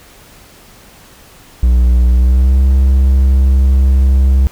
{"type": "tone with pitch glide", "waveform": "triangle", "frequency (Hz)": [61.1, 66.25], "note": ["B1", "C2"], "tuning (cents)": [-18, 22], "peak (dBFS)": -4, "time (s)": [1.63, 4.47], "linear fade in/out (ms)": 0, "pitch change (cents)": 140, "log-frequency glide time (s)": [2.11, 2.59], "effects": ["pink hiss -41 dBFS RMS until 4.51 s"]}